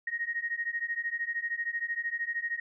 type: beating tone pair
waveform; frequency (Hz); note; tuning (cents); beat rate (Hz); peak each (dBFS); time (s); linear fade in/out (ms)
sine; 1864.7 / 1877.7; A#6 / A#6; 0 / +12; 13; -34 / -33; 0.07-2.6; 5
effects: none